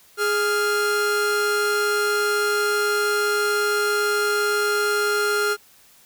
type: tone pair together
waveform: 45% pulse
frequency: 415.3 / 1396.9 Hz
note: G#4 / F6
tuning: 0 / 0 cents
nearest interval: octave + major sixth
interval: 2100 cents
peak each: -22 dBFS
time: 0.17-5.57 s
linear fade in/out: 50 ms
effects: white hiss -53 dBFS RMS until 6.05 s